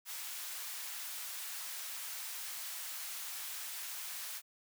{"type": "high-pass noise", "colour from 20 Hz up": "white", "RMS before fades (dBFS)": -43, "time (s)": [0.05, 4.42], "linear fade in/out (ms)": 50, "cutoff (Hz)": 960, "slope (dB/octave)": 12, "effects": []}